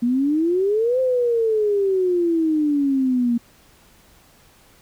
sine exponential two-way sweep, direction up then down, 233.1 to 523.3 to 233.1 Hz, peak -16 dBFS, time 0.02-3.38 s, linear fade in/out 10 ms, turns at 1 s, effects pink hiss -53 dBFS RMS until 4.81 s

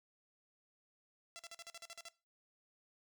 5% pulse tone bursts, 674 Hz, E5, 38 cents sharp, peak -37 dBFS, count 10, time 1.36-2.085 s, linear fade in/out 0 ms, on 32 ms, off 45 ms, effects noise-tail reverb RT60 0.3 s tail -19 dB re dry

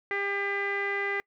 sawtooth tone with low-pass filter, 400 Hz, G4, 35 cents sharp, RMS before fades -30 dBFS, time 0.11-1.2 s, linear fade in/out 0 ms, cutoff 2000 Hz, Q 7.5, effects noise-tail reverb RT60 0.1 s tail -26 dB re dry

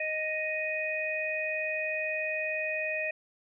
harmonic tone, 622.3 Hz, D#5, in tune, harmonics 1 / 3 / 4, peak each -34 / -36 / -32 dBFS, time 0-3.11 s, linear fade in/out 5 ms, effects none

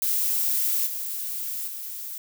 violet noise with level steps, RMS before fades -24 / -31 / -35 dBFS, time 0.02-2.18 s, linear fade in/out 2 ms, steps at 0.86 / 1.67 s, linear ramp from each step 10 ms, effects none

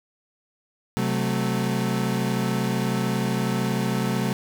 35% pulse chord, F# diminished, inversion second, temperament equal with one note detuned, 130.81 / 187.15 / 220 Hz, C3 / F#3 / A3, 0 / +20 / 0 cents, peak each -25 dBFS, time 0.97-4.33 s, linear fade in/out 0 ms, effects none

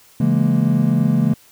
triangle chord, A# half-diminished seventh, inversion first, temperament just, 139.85 / 167.82 / 209.8 / 233.1 Hz, C#3 / E3 / G#3 / A#3, +16 / +31 / +18 / 0 cents, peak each -17 dBFS, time 0.2-1.34 s, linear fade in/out 5 ms, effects white hiss -50 dBFS RMS until 1.51 s

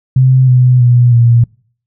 sine tone with pitch steps, 130 / 125.93 / 122 / 118.18 Hz, C3 / B2 / B2 / A#2, -11 / +34 / -21 / +24 cents, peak -4 dBFS, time 0.16-1.44 s, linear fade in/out 5 ms, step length 320 ms, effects noise-tail reverb RT60 0.5 s tail -26 dB re dry

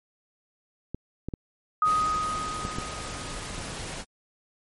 clicks, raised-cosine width 3 ms, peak -19 dBFS, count 5, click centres 0.946 / 1.286 / 1.338 / 2.651 / 2.785 s
sine tone with exponential decay, 1250 Hz, D#6, 8 cents sharp, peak -18 dBFS, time 1.82-3.94 s, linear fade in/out 2 ms, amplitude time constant 460 ms
pink noise, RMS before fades -36 dBFS, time 1.84-4.05 s, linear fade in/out 50 ms
effects MP3 48 kbps

